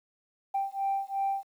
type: beating tone pair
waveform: sine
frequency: 784 / 786.8 Hz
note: G5 / G5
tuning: 0 / +6 cents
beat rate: 2.8 Hz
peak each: -30 dBFS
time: 0.54-1.44 s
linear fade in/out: 10 ms
effects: tanh soft clip ceiling -22 dBFS + 10-bit